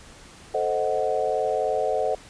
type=chord; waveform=sine; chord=A diminished seventh; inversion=none; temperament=equal; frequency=440 / 523.3 / 622.3 / 740 Hz; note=A4 / C5 / Eb5 / Gb5; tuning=0 / 0 / 0 / 0 cents; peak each=-27 dBFS; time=0.54-2.15 s; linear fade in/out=5 ms; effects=pink hiss -47 dBFS RMS until 2.29 s + resampled to 22050 Hz